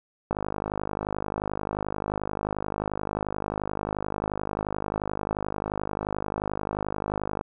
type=click train; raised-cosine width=1 ms; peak=-14 dBFS; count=366; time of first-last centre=0.31-7.411 s; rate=51.4 Hz; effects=none